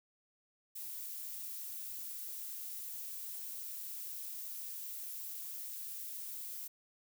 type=noise; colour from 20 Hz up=violet; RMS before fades=-44 dBFS; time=0.75-6.68 s; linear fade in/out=10 ms; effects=none